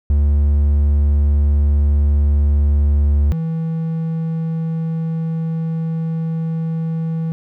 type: tone pair in turn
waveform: triangle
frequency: 72.4 / 162.53 Hz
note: D2 / E3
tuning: -24 / -24 cents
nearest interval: octave + major second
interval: 1400 cents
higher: second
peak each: -9 / -16 dBFS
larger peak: first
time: 0.1-3.32 / 3.32-7.32 s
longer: second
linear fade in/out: 0 ms
effects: none